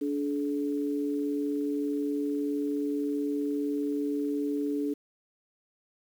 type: tone pair together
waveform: sine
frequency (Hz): 289 / 428.1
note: D4 / A4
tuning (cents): -28 / -47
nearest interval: perfect fifth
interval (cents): 681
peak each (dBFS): -28 / -33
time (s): 0.01-4.94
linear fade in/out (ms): 10
effects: 9-bit